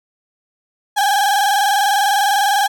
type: tone with vibrato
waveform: 35% pulse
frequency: 807 Hz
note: G#5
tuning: 50 cents flat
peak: -11 dBFS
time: 0.96-2.68 s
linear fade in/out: 20 ms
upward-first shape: square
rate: 20 Hz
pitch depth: 57 cents each way
effects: none